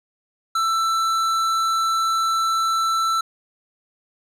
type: tone with tanh clipping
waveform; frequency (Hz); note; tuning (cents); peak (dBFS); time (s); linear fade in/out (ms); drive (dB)
triangle; 1331; E6; +16; -20; 0.55-3.21; 5; 18
effects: none